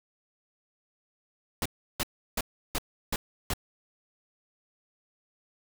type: noise bursts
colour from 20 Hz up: pink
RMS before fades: -29 dBFS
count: 6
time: 1.62-3.536 s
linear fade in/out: 2 ms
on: 36 ms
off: 340 ms
effects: none